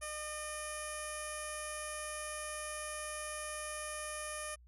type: tone with low-pass filter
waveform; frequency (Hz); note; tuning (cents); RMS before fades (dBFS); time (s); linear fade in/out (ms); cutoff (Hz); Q
15% pulse; 606; D#5; -46; -42; 0.01-4.56; 20; 10000; 6
effects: added 60 Hz sine -57 dBFS peak until 4.67 s